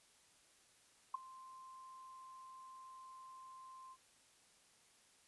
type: tone with ADSR envelope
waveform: sine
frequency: 1046.5 Hz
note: C6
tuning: in tune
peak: -33 dBFS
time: 1.14-3.97 s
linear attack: 6 ms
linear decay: 11 ms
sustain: -20 dB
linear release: 51 ms
effects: white hiss -69 dBFS RMS until 5.27 s + resampled to 24000 Hz